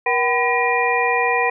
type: tone cluster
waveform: sine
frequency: 477.8 / 765 / 1001 / 1906 / 2409 Hz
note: A#4 / G5 / B5 / A#6 / D7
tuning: +43 / -42 / +23 / +38 / +43 cents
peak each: -22 dBFS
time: 0.06-1.5 s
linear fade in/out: 5 ms
effects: none